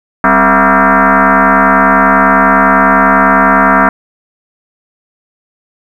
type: tone with frequency modulation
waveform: sine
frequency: 196 Hz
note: G3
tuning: in tune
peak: -4 dBFS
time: 0.24-3.89 s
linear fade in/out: 2 ms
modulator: 231 Hz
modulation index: 6.7
effects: 7-bit